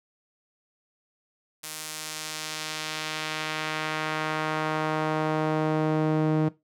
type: tone with band-pass filter sweep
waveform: sawtooth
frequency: 155.6 Hz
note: D#3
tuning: in tune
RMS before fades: -28 dBFS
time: 1.63-6.49 s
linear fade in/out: 10 ms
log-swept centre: 10000 to 310 Hz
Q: 0.77
effects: noise-tail reverb RT60 0.2 s tail -18 dB re dry